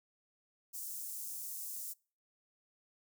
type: high-pass noise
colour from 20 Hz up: white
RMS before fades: -43 dBFS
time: 0.73-1.94 s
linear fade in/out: 20 ms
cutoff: 6600 Hz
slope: 24 dB/octave
effects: noise-tail reverb RT60 0.4 s tail -26 dB re dry